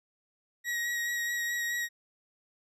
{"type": "tone with vibrato", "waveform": "40% pulse", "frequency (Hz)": 1900, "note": "A#6", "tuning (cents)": 33, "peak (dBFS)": -29, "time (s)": [0.64, 1.89], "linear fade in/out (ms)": 50, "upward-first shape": "sine", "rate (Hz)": 4.7, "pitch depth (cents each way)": 15, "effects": ["resampled to 32000 Hz"]}